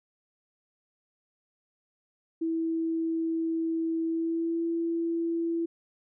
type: tone with pitch glide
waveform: sine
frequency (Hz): 327 to 334.1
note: E4 to E4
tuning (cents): -14 to +23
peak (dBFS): -26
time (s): 2.41-5.66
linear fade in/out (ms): 10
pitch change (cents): +37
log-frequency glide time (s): 4.05-4.64
effects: none